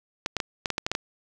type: clicks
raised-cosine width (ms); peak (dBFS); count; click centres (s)
0.2; -9; 9; 0.261 / 0.367 / 0.402 / 0.658 / 0.703 / 0.781 / 0.865 / 0.916 / 0.951
effects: none